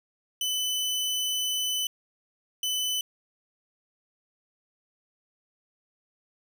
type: tone bursts at uneven times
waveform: sawtooth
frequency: 3008 Hz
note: F#7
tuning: 28 cents sharp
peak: -23 dBFS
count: 2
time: 0.41-1.87 / 2.63-3.01 s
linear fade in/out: 2 ms
effects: none